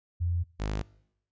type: tone pair in turn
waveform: sine / sawtooth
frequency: 86.7 / 51.7 Hz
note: F2 / G#1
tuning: -12 / -7 cents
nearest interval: major sixth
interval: 895 cents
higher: first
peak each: -25 dBFS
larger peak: neither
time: 0.2-0.44 / 0.59-0.83 s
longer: neither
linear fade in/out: 20 ms
effects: noise-tail reverb RT60 0.8 s tail -23 dB re dry + resampled to 16000 Hz